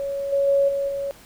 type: tone with level steps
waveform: sine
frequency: 557 Hz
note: C#5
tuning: 8 cents sharp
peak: -24 / -17 / -15 / -21 / -24 dBFS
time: 0-1.11 s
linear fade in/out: 0 ms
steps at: 0.32 / 0.47 / 0.68 / 0.88 s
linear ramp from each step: 10 ms
effects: pink hiss -48 dBFS RMS until 1.25 s